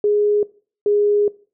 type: tone pair in turn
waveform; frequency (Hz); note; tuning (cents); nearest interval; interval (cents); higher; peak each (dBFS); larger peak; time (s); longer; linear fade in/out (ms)
sine; 415.3 / 412.9; G#4 / G#4; 0 / -10; unison; 10; first; -13; neither; 0.04-0.43 / 0.86-1.28; second; 2
effects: noise-tail reverb RT60 0.4 s tail -20 dB re dry